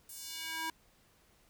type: tone with high-pass filter sweep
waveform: square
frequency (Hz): 322.9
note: E4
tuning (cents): -36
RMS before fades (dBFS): -41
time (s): 0.09-0.7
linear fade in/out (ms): 2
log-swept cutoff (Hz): 10000 to 820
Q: 1.1
effects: pink hiss -67 dBFS RMS until 1.49 s